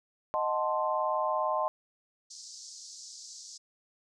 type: chord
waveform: sine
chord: D# diminished seventh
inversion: none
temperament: equal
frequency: 622.3 / 740 / 880 / 1046.5 Hz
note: D#5 / F#5 / A5 / C6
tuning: 0 / 0 / 0 / 0 cents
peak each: -31 / -36 / -33 / -31 dBFS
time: 0.34-1.68 s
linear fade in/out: 0 ms
type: band-pass noise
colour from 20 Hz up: pink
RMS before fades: -47 dBFS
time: 2.3-3.58 s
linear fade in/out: 10 ms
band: 4600 to 7400 Hz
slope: 48 dB/octave
effects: none